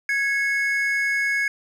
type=tone pair together; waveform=triangle; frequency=1661.2 / 2191 Hz; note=G#6 / C#7; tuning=0 / -21 cents; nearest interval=perfect fourth; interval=479 cents; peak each=-21 dBFS; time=0.09-1.48 s; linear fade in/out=2 ms; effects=none